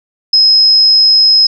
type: tone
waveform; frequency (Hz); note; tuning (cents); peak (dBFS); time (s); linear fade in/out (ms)
sine; 5120; D#8; +49; -4; 0.33-1.47; 5
effects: none